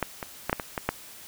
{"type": "clicks", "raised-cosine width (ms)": 0.5, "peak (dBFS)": [-10, -17, -10, -7, -15, -13, -8], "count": 7, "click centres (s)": [0.027, 0.228, 0.496, 0.529, 0.598, 0.778, 0.89], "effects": ["white hiss -46 dBFS RMS until 1.27 s"]}